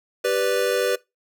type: chord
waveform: square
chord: G major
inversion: none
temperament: equal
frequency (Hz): 392 / 493.9 / 587.3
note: G4 / B4 / D5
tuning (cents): 0 / 0 / 0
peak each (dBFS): -26 / -22 / -27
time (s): 0.24-0.96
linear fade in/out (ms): 10
effects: noise-tail reverb RT60 0.2 s tail -21 dB re dry